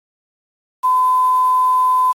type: tone with quantisation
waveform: sine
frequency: 1015 Hz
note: B5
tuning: 47 cents sharp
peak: -11 dBFS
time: 0.83-2.13 s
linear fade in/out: 20 ms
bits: 6
effects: AAC 48 kbps